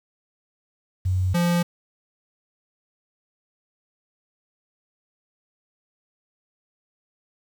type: tone pair in turn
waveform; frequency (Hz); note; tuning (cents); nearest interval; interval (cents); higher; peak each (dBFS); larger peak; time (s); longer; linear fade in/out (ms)
sine / square; 92.5 / 173.41; F#2 / F3; 0 / -12; major seventh; 1088; second; -19; neither; 1.05-1.34 / 1.34-1.63; neither; 10
effects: 8-bit